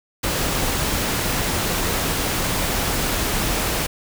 pink noise, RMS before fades -22 dBFS, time 0.23-3.87 s, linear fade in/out 10 ms, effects none

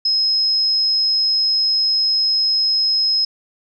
sine tone, 5130 Hz, E8, 48 cents flat, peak -14 dBFS, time 0.05-3.25 s, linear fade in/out 5 ms, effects none

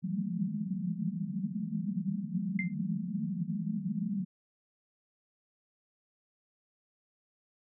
white band-pass noise, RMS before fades -34 dBFS, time 0.02-4.25 s, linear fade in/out 20 ms, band 160 to 220 Hz, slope 96 dB/octave
sine tone with exponential decay, 2090 Hz, C7, 2 cents flat, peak -28 dBFS, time 2.59-2.74 s, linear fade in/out 2 ms, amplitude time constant 31 ms
effects none

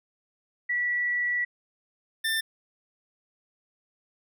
sine / 25% pulse tone pair in turn, 1949 / 1787.1 Hz, B6 / A6, -23 / +26 cents, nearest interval major second, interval 151 cents, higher first, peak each -24 / -21 dBFS, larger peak second, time 0.69-1.45 / 2.24-2.41 s, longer first, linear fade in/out 10 ms, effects none

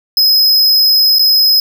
square tone with dropouts, 5090 Hz, D#8, 39 cents sharp, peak -7 dBFS, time 0.17-1.6 s, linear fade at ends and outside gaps 2 ms, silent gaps 1.186-1.193 s, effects none

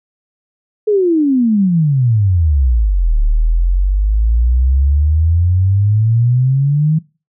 sine exponential two-way sweep, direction down then up, 435.9 to 36.32 to 159.6 Hz, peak -9 dBFS, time 0.87-6.99 s, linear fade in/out 10 ms, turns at 3.19 s, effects noise-tail reverb RT60 0.3 s tail -21 dB re dry

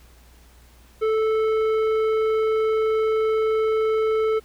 sine tone with tanh clipping, 438.4 Hz, A4, 6 cents flat, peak -20 dBFS, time 1.01-4.4 s, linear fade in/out 20 ms, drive 11 dB, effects added 60 Hz sine -50 dBFS peak until 4.44 s + pink hiss -55 dBFS RMS until 4.44 s

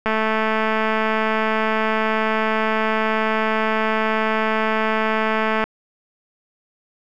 click train, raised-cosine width 0.5 ms, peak -6 dBFS, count 1223, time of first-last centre 0.06-5.64 s, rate 219 Hz, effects none

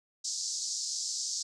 pink band-pass noise, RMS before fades -35 dBFS, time 0.24-1.43 s, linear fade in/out 10 ms, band 4600 to 7500 Hz, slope 48 dB/octave, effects none

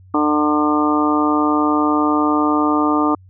harmonic tone, 150 Hz, D3, 37 cents sharp, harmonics 2 / 3 / 4 / 5 / 6 / 7 / 8, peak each -16 / -25 / -27 / -24 / -24 / -24 / -20 dBFS, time 0.14-3.15 s, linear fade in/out 5 ms, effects added 93 Hz sine -42 dBFS peak until 3.29 s

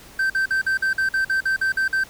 triangle tone bursts, 1556 Hz, G6, 13 cents flat, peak -16 dBFS, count 12, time 0.19-2.038 s, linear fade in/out 5 ms, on 110 ms, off 48 ms, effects pink hiss -45 dBFS RMS until 2.09 s

